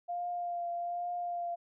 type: tone with vibrato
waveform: sine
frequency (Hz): 698.5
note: F5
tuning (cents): 0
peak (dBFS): -33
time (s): 0.08-1.56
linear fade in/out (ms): 20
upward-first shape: triangle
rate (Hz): 1.2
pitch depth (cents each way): 21
effects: none